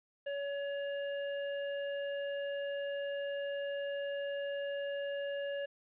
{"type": "tone", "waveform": "square", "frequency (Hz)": 564, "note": "C#5", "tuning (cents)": 30, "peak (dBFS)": -36, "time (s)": [0.26, 5.66], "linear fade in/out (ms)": 10, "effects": ["resampled to 8000 Hz", "11-bit"]}